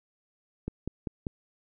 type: click train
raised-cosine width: 3 ms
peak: -19 dBFS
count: 4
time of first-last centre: 0.68-1.268 s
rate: 5.1 Hz
effects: none